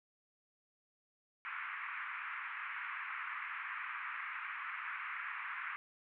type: band-pass noise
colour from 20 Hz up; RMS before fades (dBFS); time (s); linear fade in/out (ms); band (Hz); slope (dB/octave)
pink; -43; 1.45-5.76; 0; 1100 to 2400; 48
effects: none